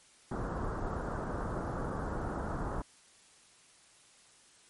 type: low-pass noise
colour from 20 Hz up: pink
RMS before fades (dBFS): -36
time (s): 0.31-2.82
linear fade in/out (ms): 5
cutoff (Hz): 1500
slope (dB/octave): 48
effects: white hiss -61 dBFS RMS until 4.69 s + MP3 48 kbps